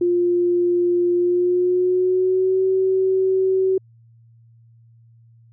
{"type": "tone with pitch glide", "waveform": "sine", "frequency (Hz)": [351.3, 378.7], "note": ["F4", "F#4"], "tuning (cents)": [10, 40], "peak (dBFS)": -15, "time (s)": [0.01, 3.78], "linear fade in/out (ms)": 5, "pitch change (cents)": 130, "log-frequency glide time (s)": [1.15, 2.64], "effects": ["added 115 Hz sine -48 dBFS peak until 5.52 s"]}